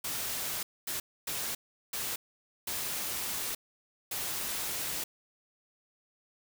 white noise bursts at uneven times, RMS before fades -35 dBFS, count 6, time 0.04-0.63 / 0.87-1 / 1.27-1.55 / 1.93-2.16 / 2.67-3.55 / 4.11-5.04 s, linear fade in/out 5 ms, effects none

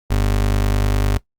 30% pulse tone, 49.94 Hz, G1, 33 cents sharp, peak -12 dBFS, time 0.1-1.18 s, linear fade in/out 10 ms, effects noise-tail reverb RT60 0.1 s tail -18 dB re dry + Opus 48 kbps

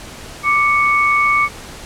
sine tone pair together, 1174.7 / 2218 Hz, D6 / C#7, 0 / 0 cents, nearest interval major seventh, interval 1100 cents, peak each -14 dBFS, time 0.43-1.49 s, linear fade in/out 50 ms, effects pink hiss -34 dBFS RMS until 1.85 s + low-pass 10000 Hz 12 dB/octave

